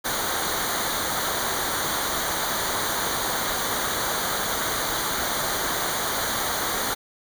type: noise with comb filter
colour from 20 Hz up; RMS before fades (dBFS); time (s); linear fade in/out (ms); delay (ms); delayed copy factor
pink; -26; 0.04-6.95; 20; 0.38; -0.8
effects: none